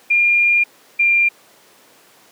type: tone pair in turn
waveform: sine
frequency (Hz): 2407 / 2388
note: D7 / D7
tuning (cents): +42 / +28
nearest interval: unison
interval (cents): 14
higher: first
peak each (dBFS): -11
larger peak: neither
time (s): 0.1-0.64 / 0.99-1.29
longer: first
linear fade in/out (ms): 10
effects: pink hiss -49 dBFS RMS until 2.31 s + high-pass 300 Hz 12 dB/octave